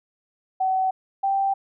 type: tone pair in turn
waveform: sine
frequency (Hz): 756 / 783.5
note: F#5 / G5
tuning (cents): +37 / -1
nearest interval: minor second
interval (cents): 62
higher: second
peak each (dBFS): -19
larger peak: neither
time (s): 0.6-0.91 / 1.23-1.54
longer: neither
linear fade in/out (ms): 10
effects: none